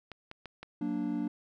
clicks, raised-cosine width 0.3 ms, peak -27 dBFS, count 4, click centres 0.117 / 0.314 / 0.457 / 0.63 s
triangle chord, Gb augmented, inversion none, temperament equal, 185 / 233.1 / 293.7 Hz, Gb3 / Bb3 / D4, 0 / 0 / 0 cents, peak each -36 / -33 / -31 dBFS, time 0.81-1.28 s, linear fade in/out 5 ms
effects none

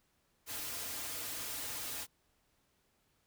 white noise with comb filter, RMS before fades -41 dBFS, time 0.46-2.07 s, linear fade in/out 50 ms, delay 5.3 ms, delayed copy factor -0.7, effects pink hiss -75 dBFS RMS until 3.26 s

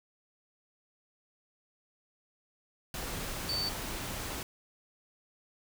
sine tone in noise, 4547 Hz, C#8, 43 cents sharp, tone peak -31 dBFS, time 3.49-3.69 s, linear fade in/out 2 ms, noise pink, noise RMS -38 dBFS, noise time 2.94-4.43 s, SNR +4 dB, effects none

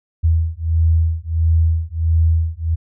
sine beating tone pair, 80.9 / 82.4 Hz, E2 / E2, -32 / 0 cents, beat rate 1.5 Hz, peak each -16 dBFS, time 0.23-2.76 s, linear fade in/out 20 ms, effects none

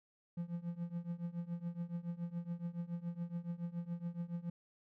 triangle tone with tremolo, 171.9 Hz, F3, 27 cents flat, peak -33 dBFS, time 0.37-4.5 s, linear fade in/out 5 ms, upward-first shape triangle, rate 7.1 Hz, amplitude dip 95%, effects none

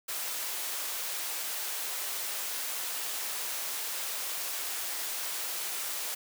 white high-pass noise, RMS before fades -35 dBFS, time 0.08-6.15 s, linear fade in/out 10 ms, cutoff 480 Hz, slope 12 dB/octave, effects none

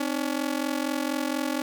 sawtooth ring-modulated tone, 283.1 Hz, C#4, 37 cents sharp, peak -19 dBFS, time 0-1.62 s, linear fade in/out 2 ms, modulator 22.1 Hz, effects none

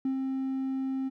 triangle tone with ADSR envelope, 265.5 Hz, C4, 25 cents sharp, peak -22 dBFS, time 0.05-1.1 s, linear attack 4 ms, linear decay 97 ms, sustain -4 dB, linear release 27 ms, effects tanh soft clip ceiling -21 dBFS

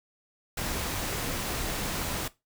pink noise, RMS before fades -32 dBFS, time 0.57-2.28 s, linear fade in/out 5 ms, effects noise-tail reverb RT60 0.2 s tail -17 dB re dry

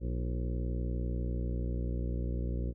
harmonic tone with a mistuned harmonic, 60.2 Hz, B1, 44 cents flat, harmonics 1 / 2 / 3 / 4 / 5 / 6 / 7 / 8 / 9, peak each -32 / -38 / -42 / -44 / -46 / -48 / -49 / -50 / -51 dBFS, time 0-2.74 s, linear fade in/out 50 ms, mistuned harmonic 5, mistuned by +68 cents, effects none

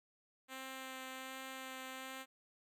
5% pulse tone with vibrato, 262.3 Hz, C4, 4 cents sharp, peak -34 dBFS, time 0.48-2.26 s, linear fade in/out 50 ms, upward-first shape sine, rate 1.3 Hz, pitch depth 10 cents each way, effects none

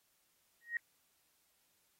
sine tone with exponential growth, 1879 Hz, A#6, 13 cents sharp, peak -30 dBFS, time 0.61-0.77 s, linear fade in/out 2 ms, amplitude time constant 34 ms, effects white hiss -75 dBFS RMS until 1.99 s + AAC 48 kbps

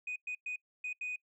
sine tone bursts at uneven times, 2489 Hz, D#7, in tune, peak -34 dBFS, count 5, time 0.07-0.16 / 0.27-0.35 / 0.46-0.56 / 0.84-0.93 / 1.01-1.16 s, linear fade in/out 5 ms, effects noise-tail reverb RT60 0.1 s tail -25 dB re dry + tanh soft clip ceiling -33 dBFS

